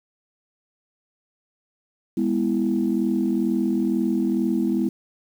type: chord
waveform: sine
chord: E major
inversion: first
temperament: equal with one note detuned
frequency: 204.6 / 246.9 / 329.6 Hz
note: G#3 / B3 / E4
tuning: -26 / 0 / 0 cents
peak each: -23 dBFS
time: 2.17-4.89 s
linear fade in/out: 5 ms
effects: tanh soft clip ceiling -11 dBFS + 8-bit